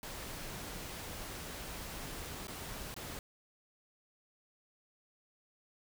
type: noise with dropouts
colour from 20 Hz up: pink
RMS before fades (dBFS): -44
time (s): 0.03-3.19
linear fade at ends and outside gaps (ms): 1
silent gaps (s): 2.471-2.481 / 2.942-2.964
effects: none